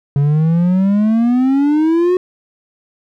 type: exponential sweep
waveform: triangle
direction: up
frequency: 139.1 to 369.8 Hz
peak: -8 dBFS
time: 0.16-2.17 s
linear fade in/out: 2 ms
effects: none